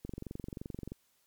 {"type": "click train", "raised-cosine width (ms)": 3, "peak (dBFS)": -27, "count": 21, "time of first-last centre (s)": [0.05, 0.92], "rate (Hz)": 23, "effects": ["white hiss -72 dBFS RMS until 1.26 s", "MP3 96 kbps"]}